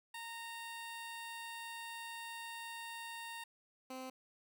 15% pulse tone pair in turn, 923 / 259.5 Hz, A#5 / C4, -17 / -14 cents, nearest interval octave + minor seventh, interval 2197 cents, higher first, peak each -38 / -38 dBFS, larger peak neither, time 0.14-3.44 / 3.9-4.1 s, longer first, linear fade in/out 5 ms, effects none

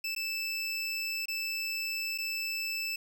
25% pulse tone with dropouts, 2637 Hz, E7, in tune, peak -28 dBFS, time 0.04-2.96 s, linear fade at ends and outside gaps 5 ms, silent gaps 0.15-0.162 / 1.257-1.282 / 2.178-2.184 s, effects none

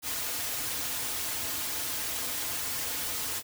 white noise with comb filter, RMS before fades -33 dBFS, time 0.02-3.43 s, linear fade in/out 50 ms, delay 5.2 ms, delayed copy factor -0.7, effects none

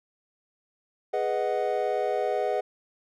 triangle chord, G# minor seventh, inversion none, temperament equal, 415.3 / 493.9 / 622.3 / 740 Hz, G#4 / B4 / D#5 / F#5, 0 / 0 / 0 / 0 cents, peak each -28 dBFS, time 1.13-2.61 s, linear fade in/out 10 ms, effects none

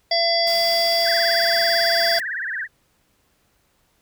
harmonic tone, 675 Hz, E5, 41 cents sharp, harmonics 1 / 3 / 5 / 7 / 8, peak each -20 / -27 / -29 / -20 / -29 dBFS, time 0.11-2.19 s, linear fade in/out 5 ms
white noise, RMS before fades -34 dBFS, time 0.47-2.2 s, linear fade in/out 0 ms
sine tone with vibrato, 1721 Hz, A6, 39 cents flat, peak -24 dBFS, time 1.03-2.68 s, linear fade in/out 50 ms, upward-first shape triangle, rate 18 Hz, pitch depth 240 cents each way
effects pink hiss -64 dBFS RMS until 4.01 s

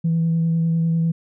sine tone with vibrato, 164.81 Hz, E3, in tune, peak -15 dBFS, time 0.04-1.12 s, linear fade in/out 10 ms, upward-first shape triangle, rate 10 Hz, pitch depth 16 cents each way, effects tanh soft clip ceiling -13 dBFS

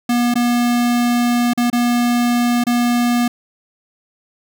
square tone with dropouts, 240.8 Hz, B3, 44 cents flat, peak -14 dBFS, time 0.09-3.28 s, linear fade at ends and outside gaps 5 ms, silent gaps 0.341-0.355 / 1.535-1.575 / 1.701-1.728 / 2.639-2.667 s, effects none

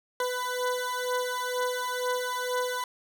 20% pulse beating tone pair, 497.5 / 499.6 Hz, B4 / B4, +13 / +20 cents, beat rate 2.1 Hz, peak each -26 dBFS, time 0.2-2.84 s, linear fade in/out 2 ms, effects none

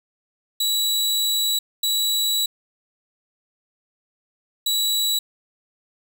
sawtooth tone bursts at uneven times, 3914 Hz, B7, 16 cents flat, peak -16 dBFS, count 3, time 0.6-1.59 / 1.83-2.46 / 4.66-5.19 s, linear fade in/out 5 ms, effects none

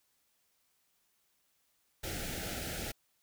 pink band-stop noise, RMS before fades -39 dBFS, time 2.03-2.92 s, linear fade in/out 10 ms, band 850 to 1300 Hz, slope 96 dB/octave, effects white hiss -75 dBFS RMS until 3.22 s

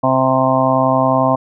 harmonic tone, 131.1 Hz, C3, 4 cents sharp, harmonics 1 / 2 / 4 / 5 / 6 / 7 / 8, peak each -21 / -18 / -21 / -16 / -21 / -20 / -18 dBFS, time 0.03-1.36 s, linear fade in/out 10 ms, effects none

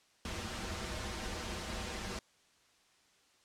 pink noise with comb filter, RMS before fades -40 dBFS, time 0.25-2.19 s, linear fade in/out 2 ms, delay 7.1 ms, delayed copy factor -1, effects white hiss -68 dBFS RMS until 3.44 s + low-pass 7000 Hz 12 dB/octave

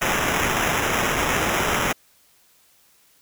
white noise with sample-and-hold, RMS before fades -22 dBFS, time 0.01-1.93 s, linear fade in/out 10 ms, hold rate 4410 Hz, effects white hiss -58 dBFS RMS until 3.21 s

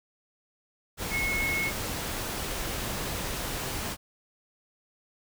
sine tone in noise, 2182 Hz, C#7, 28 cents flat, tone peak -27 dBFS, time 1.1-1.72 s, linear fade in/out 50 ms, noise pink, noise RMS -33 dBFS, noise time 0.97-3.97 s, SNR +3 dB, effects none

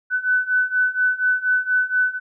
sine beating tone pair, 1500 / 1504.2 Hz, F#6 / F#6, +23 / +28 cents, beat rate 4.2 Hz, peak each -21 / -19 dBFS, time 0.1-2.2 s, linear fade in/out 50 ms, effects none

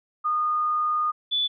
sine tone pair in turn, 1226 / 3468 Hz, D#6 / A7, -26 / -26 cents, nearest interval octave + tritone, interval 1800 cents, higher second, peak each -21 dBFS, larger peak neither, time 0.24-1.12 / 1.31-1.48 s, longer first, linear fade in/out 20 ms, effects none

